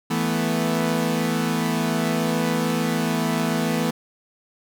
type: chord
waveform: sawtooth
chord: E suspended fourth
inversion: none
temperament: equal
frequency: 164.81 / 220 / 246.9 Hz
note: E3 / A3 / B3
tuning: 0 / 0 / 0 cents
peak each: -21 dBFS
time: 0.1-3.91 s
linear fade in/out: 10 ms
effects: none